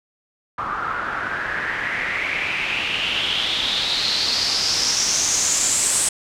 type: noise with low-pass filter sweep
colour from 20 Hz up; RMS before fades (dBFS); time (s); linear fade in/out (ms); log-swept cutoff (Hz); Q
white; -22; 0.58-6.09; 5; 1200 to 8500; 5.4
effects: none